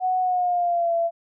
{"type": "tone with pitch glide", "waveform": "sine", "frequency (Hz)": [740, 674.7], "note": ["F#5", "E5"], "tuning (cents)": [0, 40], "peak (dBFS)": -19, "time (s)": [0, 1.11], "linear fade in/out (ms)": 50, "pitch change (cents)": -160, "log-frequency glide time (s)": [0.2, 0.94], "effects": []}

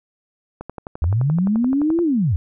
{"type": "click train", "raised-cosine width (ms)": 1, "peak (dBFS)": -17, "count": 17, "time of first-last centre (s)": [0.61, 1.989], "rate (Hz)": 11.6}
{"type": "linear two-way sweep", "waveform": "sine", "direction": "up then down", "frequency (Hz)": [72.4, 350, 72.4], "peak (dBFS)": -15, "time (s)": [1.02, 2.36], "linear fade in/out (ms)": 0, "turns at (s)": 2.02}
{"effects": []}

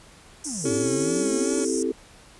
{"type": "band-pass noise", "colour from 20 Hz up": "pink", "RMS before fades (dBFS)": -33, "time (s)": [0.44, 1.83], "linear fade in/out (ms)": 5, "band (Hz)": [5400, 10000], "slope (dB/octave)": 96}
{"type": "exponential two-way sweep", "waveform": "triangle", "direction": "down then up", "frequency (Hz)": [327.1, 103, 327.1], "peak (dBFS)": -30, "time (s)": [0.45, 1.64], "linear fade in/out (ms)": 20, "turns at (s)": 0.73}
{"type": "chord", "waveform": "sine", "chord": "A minor seventh", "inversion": "first", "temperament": "equal", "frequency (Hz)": [261.6, 329.6, 392, 440], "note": ["C4", "E4", "G4", "A4"], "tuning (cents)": [0, 0, 0, 0], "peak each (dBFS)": -28, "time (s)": [0.64, 1.92], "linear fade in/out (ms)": 5}
{"type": "tone with vibrato", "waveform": "30% pulse", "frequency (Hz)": 279, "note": "C#4", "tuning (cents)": 11, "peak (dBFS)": -27, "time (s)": [0.65, 1.65], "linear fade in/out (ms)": 5, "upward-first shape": "sine", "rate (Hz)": 2.5, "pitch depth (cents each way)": 37}
{"effects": ["pink hiss -50 dBFS RMS until 2.39 s", "resampled to 24000 Hz"]}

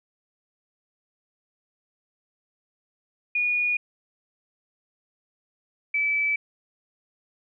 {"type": "tone pair in turn", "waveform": "sine", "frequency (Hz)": [2449, 2306], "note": ["D#7", "D7"], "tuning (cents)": [-28, -32], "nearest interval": "minor second", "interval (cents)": 104, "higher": "first", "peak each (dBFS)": -21, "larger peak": "neither", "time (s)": [[3.35, 3.77], [5.94, 6.36]], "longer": "neither", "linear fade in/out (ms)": 5, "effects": []}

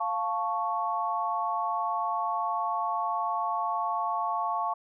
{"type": "chord", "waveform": "sine", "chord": "F augmented", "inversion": "none", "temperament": "equal", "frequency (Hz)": [698.5, 880, 1108.7], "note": ["F5", "A5", "C#6"], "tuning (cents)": [0, 0, 0], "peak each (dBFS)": [-32, -31, -30], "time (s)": [0, 4.74], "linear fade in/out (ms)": 10, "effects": []}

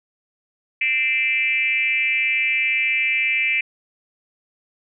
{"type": "tone with frequency modulation", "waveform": "sine", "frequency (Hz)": 2349, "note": "D7", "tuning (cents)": 0, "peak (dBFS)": -17, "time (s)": [0.81, 3.61], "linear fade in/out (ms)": 5, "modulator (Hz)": 266, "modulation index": 1.1, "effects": []}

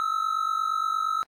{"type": "tone pair together", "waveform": "triangle", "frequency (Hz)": [1277.4, 1326], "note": ["D#6", "E6"], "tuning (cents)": [45, 10], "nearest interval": "minor second", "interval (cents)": 65, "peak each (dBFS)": -25, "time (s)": [0, 1.23], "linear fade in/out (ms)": 0, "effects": ["AAC 64 kbps"]}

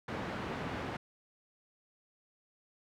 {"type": "band-pass noise", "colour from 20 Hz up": "pink", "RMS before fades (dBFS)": -39, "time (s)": [0.08, 0.97], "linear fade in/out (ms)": 5, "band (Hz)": [100, 2100], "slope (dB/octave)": 12, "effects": []}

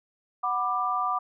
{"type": "chord", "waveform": "sine", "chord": "B minor", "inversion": "second", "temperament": "just", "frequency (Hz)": [740.8, 987.8, 1185.3], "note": ["F#5", "B5", "D6"], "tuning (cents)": [2, 0, 16], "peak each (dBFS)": [-30, -32, -26], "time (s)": [0.43, 1.19], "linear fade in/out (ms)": 10, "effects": []}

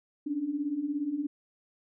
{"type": "beating tone pair", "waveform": "sine", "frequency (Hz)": [277.2, 294.2], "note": ["C#4", "D4"], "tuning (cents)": [0, 3], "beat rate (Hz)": 17, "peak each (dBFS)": [-35, -30], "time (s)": [0.26, 1.27], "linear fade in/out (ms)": 10, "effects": []}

